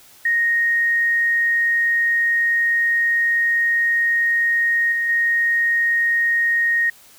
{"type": "tone with level steps", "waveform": "sine", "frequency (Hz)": 1864.7, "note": "A#6", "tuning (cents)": 0, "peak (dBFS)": [-15, -18, -15], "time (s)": [0.25, 6.9], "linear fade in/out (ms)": 5, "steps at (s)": [4.92, 5.09], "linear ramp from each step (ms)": 2, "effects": ["white hiss -48 dBFS RMS until 7.18 s"]}